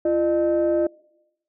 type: tone pair together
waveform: sine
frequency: 341.5 / 608 Hz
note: F4 / D#5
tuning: -39 / -40 cents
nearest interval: minor seventh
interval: 999 cents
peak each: -19 dBFS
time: 0.05-0.87 s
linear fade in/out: 5 ms
effects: noise-tail reverb RT60 0.9 s tail -25 dB re dry + tanh soft clip ceiling -13 dBFS